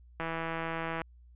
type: click train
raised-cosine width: 0.5 ms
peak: -20 dBFS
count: 135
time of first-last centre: 0.2-1.017 s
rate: 164 Hz
effects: added 60 Hz sine -53 dBFS peak until 1.35 s + resampled to 8000 Hz